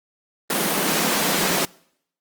pink high-pass noise, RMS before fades -21 dBFS, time 0.5-1.65 s, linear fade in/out 2 ms, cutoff 160 Hz, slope 96 dB/octave, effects noise-tail reverb RT60 0.7 s tail -25 dB re dry + Opus 24 kbps

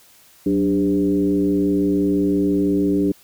sine tone with frequency modulation, 293.7 Hz, D4, in tune, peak -15 dBFS, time 0.46-3.12 s, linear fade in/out 5 ms, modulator 106 Hz, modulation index 1, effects white hiss -51 dBFS RMS until 3.23 s

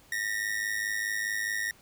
45% pulse ring-modulated tone, 1869 Hz, A#6, 4 cents sharp, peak -26 dBFS, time 0.12-1.71 s, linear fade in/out 2 ms, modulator 52.4 Hz, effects pink hiss -58 dBFS RMS until 1.81 s

